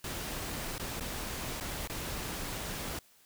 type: noise with dropouts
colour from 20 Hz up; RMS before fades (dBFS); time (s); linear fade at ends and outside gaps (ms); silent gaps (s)
pink; -38; 0.04-2.99; 2; 0.782-0.796 / 0.998-1.007 / 1.601-1.608 / 1.875-1.897
effects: white hiss -63 dBFS RMS until 3.25 s